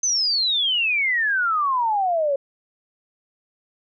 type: exponential sweep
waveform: sine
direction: down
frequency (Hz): 6272 to 541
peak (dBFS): -18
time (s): 0.03-2.36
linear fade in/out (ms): 5
effects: none